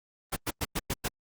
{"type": "noise bursts", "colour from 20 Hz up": "pink", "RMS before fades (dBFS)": -30, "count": 6, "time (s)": [0.32, 1.084], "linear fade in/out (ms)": 10, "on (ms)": 44, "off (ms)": 100, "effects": ["Opus 32 kbps"]}